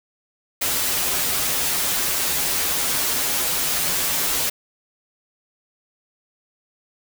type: noise with comb filter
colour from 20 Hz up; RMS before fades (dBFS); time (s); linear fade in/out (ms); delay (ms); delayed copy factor
white; -22; 0.61-4.5; 10; 9.2; -0.75
effects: none